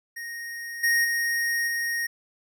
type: tone with level steps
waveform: square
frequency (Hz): 1864.7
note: A#6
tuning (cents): 0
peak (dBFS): -34 / -20 / -24 / -26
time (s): 0.16-2.07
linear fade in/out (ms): 10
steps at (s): 0.83 / 1.04 / 1.67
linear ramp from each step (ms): 10
effects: none